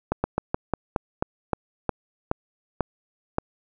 slowing click train, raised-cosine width 1 ms, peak -8 dBFS, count 12, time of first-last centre 0.12-3.384 s, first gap 120 ms, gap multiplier 1.17, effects none

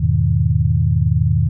sine chord, E major seventh, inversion none, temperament equal, 82.41 / 103.83 / 123.47 / 155.56 Hz, E2 / G#2 / B2 / D#3, 0 / 0 / 0 / 0 cents, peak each -18 dBFS, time 0-1.49 s, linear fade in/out 10 ms, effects none

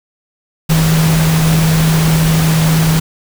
sine tone in noise, 159.9 Hz, D#3, 48 cents sharp, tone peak -9 dBFS, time 0.69-3 s, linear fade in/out 10 ms, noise pink, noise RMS -18 dBFS, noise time 0.69-3 s, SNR +6 dB, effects none

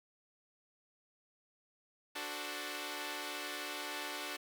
5% pulse chord, D dominant seventh, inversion none, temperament equal, 293.7 / 370 / 440 / 523.3 Hz, D4 / F#4 / A4 / C5, 0 / 0 / 0 / 0 cents, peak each -32 / -33 / -36 / -37 dBFS, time 2.15-4.37 s, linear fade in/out 10 ms, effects none

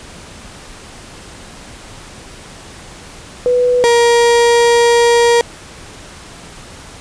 sine / 35% pulse tone pair in turn, 493.9 / 471.8 Hz, B4 / A#4, 0 / +21 cents, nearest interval minor second, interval 79 cents, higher first, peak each -9 / -6 dBFS, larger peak second, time 3.46-3.84 / 3.84-5.41 s, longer second, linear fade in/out 0 ms, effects pink hiss -35 dBFS RMS until 7 s + resampled to 22050 Hz

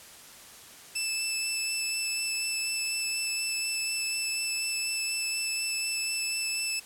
15% pulse tone with vibrato, 2637 Hz, E7, in tune, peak -21 dBFS, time 0.95-6.8 s, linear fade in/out 10 ms, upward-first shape sine, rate 4.1 Hz, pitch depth 9 cents each way, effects white hiss -49 dBFS RMS until 6.85 s + low-pass 12000 Hz 12 dB/octave

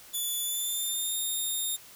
5% pulse tone with pitch glide, 3467 to 3673 Hz, A7 to A#7, -26 to -26 cents, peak -22 dBFS, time 0.13-1.77 s, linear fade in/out 20 ms, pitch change +100 cents, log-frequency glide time 0.4-1.17 s, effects white hiss -51 dBFS RMS until 1.95 s

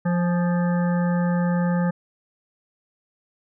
harmonic tone with a mistuned harmonic, 175.6 Hz, F3, 10 cents sharp, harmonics 1 / 3 / 5 / 7 / 9 / 10, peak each -19 / -29 / -33 / -36 / -38 / -39 dBFS, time 0.05-1.91 s, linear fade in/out 10 ms, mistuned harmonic 5, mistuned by -39 cents, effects none

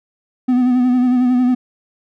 triangle tone with vibrato, 250 Hz, B3, 21 cents sharp, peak -9 dBFS, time 0.48-1.55 s, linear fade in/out 10 ms, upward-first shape sine, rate 11 Hz, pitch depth 38 cents each way, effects none

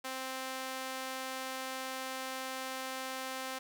sawtooth tone with high-pass filter, 261.6 Hz, C4, in tune, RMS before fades -40 dBFS, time 0.04-3.59 s, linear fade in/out 10 ms, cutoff 620 Hz, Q 0.6, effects none

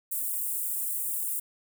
white high-pass noise, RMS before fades -31 dBFS, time 0.11-1.4 s, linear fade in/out 10 ms, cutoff 8200 Hz, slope 48 dB/octave, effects none

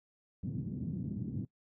pink band-pass noise, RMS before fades -38 dBFS, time 0.43-1.45 s, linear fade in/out 5 ms, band 110 to 240 Hz, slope 24 dB/octave, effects noise-tail reverb RT60 0.1 s tail -19 dB re dry

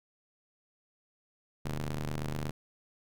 sawtooth ring-modulated tone, 76.4 Hz, D#2, 31 cents flat, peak -26 dBFS, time 1.65-2.51 s, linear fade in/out 5 ms, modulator 61.9 Hz, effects none

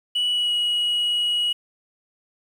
sine tone with pitch glide, 2945 to 2909 Hz, F#7 to F#7, -9 to -30 cents, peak -17 dBFS, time 0.15-1.53 s, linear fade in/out 10 ms, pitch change -21 cents, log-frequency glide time 0.31-0.52 s, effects tanh soft clip ceiling -18 dBFS + 8-bit

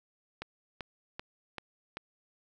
click train, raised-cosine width 0.3 ms, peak -22 dBFS, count 5, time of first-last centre 0.42-1.97 s, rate 2.58 Hz, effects none

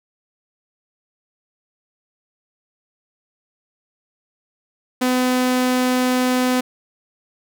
sawtooth tone, 252.7 Hz, B3, 40 cents sharp, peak -12 dBFS, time 5.01-6.61 s, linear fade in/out 10 ms, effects none

